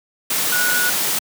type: tone in noise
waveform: sine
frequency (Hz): 1463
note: F#6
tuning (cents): -20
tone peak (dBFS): -18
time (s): 0.52-0.9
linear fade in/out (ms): 5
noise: white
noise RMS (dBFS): -20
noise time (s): 0.3-1.19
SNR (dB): -1
effects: high-pass 150 Hz 12 dB/octave